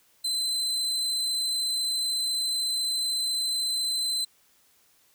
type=tone; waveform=35% pulse; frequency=4057 Hz; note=B7; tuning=46 cents sharp; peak=-24 dBFS; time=0.24-4.25 s; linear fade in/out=10 ms; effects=white hiss -63 dBFS RMS until 5.14 s